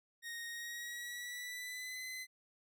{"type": "tone with pitch glide", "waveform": "sawtooth", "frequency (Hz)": [1864.7, 2033], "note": ["A#6", "B6"], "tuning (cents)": [0, 50], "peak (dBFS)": -39, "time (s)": [0.22, 2.27], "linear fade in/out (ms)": 50, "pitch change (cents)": 150, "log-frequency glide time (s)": [0.49, 2.05], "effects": []}